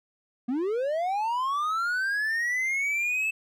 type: linear sweep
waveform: triangle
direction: up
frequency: 231.1 to 2637 Hz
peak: -23 dBFS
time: 0.48-3.31 s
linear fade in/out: 10 ms
effects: none